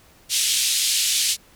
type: band-pass noise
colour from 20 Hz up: pink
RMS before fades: -21 dBFS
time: 0.29-1.37 s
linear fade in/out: 50 ms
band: 3000 to 11000 Hz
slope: 24 dB/octave
effects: pink hiss -53 dBFS RMS until 1.55 s